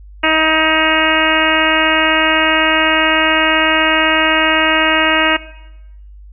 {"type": "harmonic tone", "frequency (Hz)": 315.9, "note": "D#4", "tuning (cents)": 26, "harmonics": [1, 2, 3, 4, 5, 6, 7, 8, 9], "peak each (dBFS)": [-19, -19, -19, -19, -19, -19, -19, -19, -19], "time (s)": [0.23, 5.37], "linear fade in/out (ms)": 10, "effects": ["noise-tail reverb RT60 0.9 s tail -17 dB re dry", "added 50 Hz sine -34 dBFS peak until 6.32 s"]}